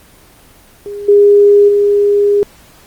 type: tone with level steps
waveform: sine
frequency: 408 Hz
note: G#4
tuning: 31 cents flat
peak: -21 / -3 / -7 dBFS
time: 0.86-2.43 s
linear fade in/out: 0 ms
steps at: 1.08 / 1.68 s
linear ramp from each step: 10 ms
effects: pink hiss -43 dBFS RMS until 2.86 s + Opus 24 kbps